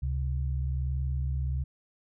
sine tone pair together, 69.55 / 130.81 Hz, C#2 / C3, +6 / 0 cents, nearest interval major seventh, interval 1094 cents, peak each -28 / -33 dBFS, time 0.02-1.64 s, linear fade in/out 10 ms, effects none

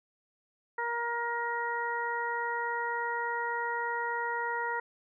harmonic tone, 471.7 Hz, A#4, 20 cents sharp, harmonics 1 / 2 / 3 / 4, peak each -38 / -33 / -37 / -36 dBFS, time 0.78-4.8 s, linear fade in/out 5 ms, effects none

